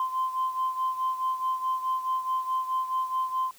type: beating tone pair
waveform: sine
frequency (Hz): 1036 / 1040.7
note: C6 / C6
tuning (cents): -17 / -10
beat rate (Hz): 4.7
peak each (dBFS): -26 / -31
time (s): 0-3.51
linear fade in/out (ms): 2
effects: tanh soft clip ceiling -20 dBFS + white hiss -55 dBFS RMS until 3.58 s